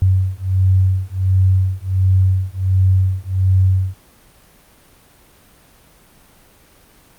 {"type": "beating tone pair", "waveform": "sine", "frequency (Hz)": [93.4, 94.8], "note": ["F#2", "F#2"], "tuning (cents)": [17, 43], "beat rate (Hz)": 1.4, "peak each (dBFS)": -15, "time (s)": [0.02, 3.94], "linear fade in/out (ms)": 0, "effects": ["pink hiss -49 dBFS RMS until 7.18 s", "Opus 32 kbps"]}